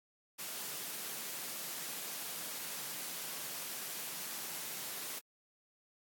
white high-pass noise, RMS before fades -42 dBFS, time 0.38-5.2 s, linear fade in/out 20 ms, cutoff 130 Hz, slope 48 dB/octave, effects AAC 64 kbps

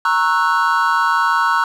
triangle chord, F# dominant seventh, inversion first, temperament equal with one note detuned, 932.3 / 1098.5 / 1318.5 / 1480 Hz, A#5 / C#6 / E6 / F#6, 0 / -16 / 0 / 0 cents, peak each -17 dBFS, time 0.05-1.64 s, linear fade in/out 2 ms, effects none

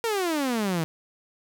sawtooth exponential sweep, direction down, 473 to 155.56 Hz, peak -20 dBFS, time 0.04-0.84 s, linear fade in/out 0 ms, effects none

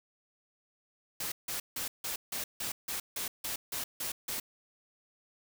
white noise bursts, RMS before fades -36 dBFS, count 12, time 1.2-4.4 s, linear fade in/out 5 ms, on 120 ms, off 160 ms, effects none

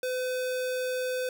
square tone, 507 Hz, B4, 45 cents sharp, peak -29 dBFS, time 0.03-1.29 s, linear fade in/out 2 ms, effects none

